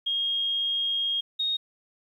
sine tone pair in turn, 3251 / 3727 Hz, G#7 / A#7, -38 / -1 cents, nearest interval major second, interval 237 cents, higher second, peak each -24 dBFS, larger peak neither, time 0.06-1.21 / 1.39-1.57 s, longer first, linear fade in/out 10 ms, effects 10-bit

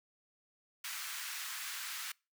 pink high-pass noise, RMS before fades -42 dBFS, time 0.84-2.12 s, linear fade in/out 5 ms, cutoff 1300 Hz, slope 24 dB/octave, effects noise-tail reverb RT60 0.3 s tail -26 dB re dry

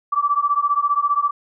sine beating tone pair, 1152 / 1167 Hz, D6 / D6, -34 / -11 cents, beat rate 15 Hz, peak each -19 dBFS, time 0.12-1.31 s, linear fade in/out 10 ms, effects none

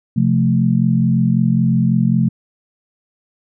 sine chord, F major, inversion second, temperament equal, 130.81 / 174.61 / 220 Hz, C3 / F3 / A3, 0 / 0 / 0 cents, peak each -16 dBFS, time 0.16-2.29 s, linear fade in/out 10 ms, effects none

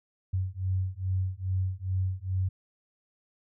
sine beating tone pair, 92.5 / 94.9 Hz, F#2 / F#2, 0 / +44 cents, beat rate 2.4 Hz, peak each -30 dBFS, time 0.33-2.49 s, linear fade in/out 10 ms, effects none

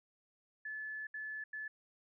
sine tone bursts at uneven times, 1729 Hz, A6, 31 cents flat, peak -40 dBFS, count 3, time 0.65-1.07 / 1.14-1.44 / 1.53-1.68 s, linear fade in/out 5 ms, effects none

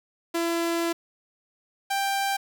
sawtooth tone pair in turn, 336.7 / 788 Hz, E4 / G5, +37 / +9 cents, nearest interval octave + minor third, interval 1472 cents, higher second, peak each -20 / -20 dBFS, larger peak neither, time 0.34-0.93 / 1.9-2.37 s, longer first, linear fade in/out 10 ms, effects 8-bit

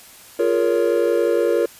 triangle chord, Bb minor seventh, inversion second, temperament equal with one note detuned, 349.2 / 415.3 / 466.2 / 560.5 Hz, F4 / Ab4 / Bb4 / Db5, 0 / 0 / 0 / +19 cents, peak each -19 / -22 / -17 / -20 dBFS, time 0.39-1.66 s, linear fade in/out 5 ms, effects white hiss -44 dBFS RMS until 1.79 s + resampled to 32000 Hz

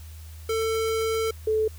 square / sine tone pair in turn, 446.2 / 435.3 Hz, A4 / A4, +24 / -19 cents, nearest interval unison, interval 43 cents, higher first, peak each -24 / -20 dBFS, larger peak second, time 0.49-1.31 / 1.47-1.68 s, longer first, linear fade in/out 5 ms, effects added 79 Hz sine -39 dBFS peak until 1.78 s + white hiss -52 dBFS RMS until 1.78 s

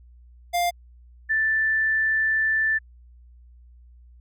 square / sine tone pair in turn, 700 / 1763.9 Hz, F5 / A6, +4 / +4 cents, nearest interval octave + major third, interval 1600 cents, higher second, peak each -21 / -19 dBFS, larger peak second, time 0.53-0.71 / 1.29-2.79 s, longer second, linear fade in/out 20 ms, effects added 60 Hz sine -47 dBFS peak until 4.2 s

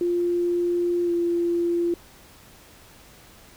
sine tone with pitch glide, 349.2 to 343.8 Hz, F4 to F4, 0 to -27 cents, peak -20 dBFS, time 0.01-1.94 s, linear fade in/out 2 ms, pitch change -27 cents, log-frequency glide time 1.05-1.11 s, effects pink hiss -50 dBFS RMS until 3.56 s

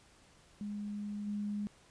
sine tone with level steps, 206.5 Hz, G#3, 10 cents flat, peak -37 / -34 dBFS, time 0.61-1.67 s, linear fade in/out 0 ms, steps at 1.26 s, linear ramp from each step 20 ms, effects pink hiss -63 dBFS RMS until 1.9 s + resampled to 22050 Hz

